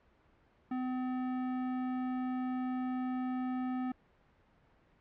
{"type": "tone with tanh clipping", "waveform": "sine", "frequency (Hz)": 254.6, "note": "C4", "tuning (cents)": -47, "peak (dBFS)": -35, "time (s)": [0.71, 3.92], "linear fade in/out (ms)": 5, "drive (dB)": 18, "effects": ["pink hiss -67 dBFS RMS until 5 s", "low-pass 2000 Hz 12 dB/octave"]}